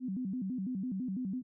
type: tone with vibrato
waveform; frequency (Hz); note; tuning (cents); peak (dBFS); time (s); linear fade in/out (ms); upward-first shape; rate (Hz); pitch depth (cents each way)
sine; 220; A3; 0; -33; 0-1.43; 50; square; 6; 250
effects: none